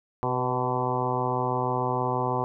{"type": "harmonic tone with a mistuned harmonic", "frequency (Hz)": 126.3, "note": "B2", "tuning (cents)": 39, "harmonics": [1, 2, 3, 4, 5, 6, 7, 8, 9], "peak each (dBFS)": [-31, -35, -32, -33, -36, -32, -31, -31, -37], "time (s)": [0.23, 2.44], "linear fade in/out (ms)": 0, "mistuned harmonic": 4, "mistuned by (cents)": -27, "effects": []}